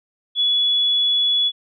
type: tone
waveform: sine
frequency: 3400 Hz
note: G#7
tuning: 40 cents sharp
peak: -15 dBFS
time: 0.35-1.52 s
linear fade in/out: 50 ms
effects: none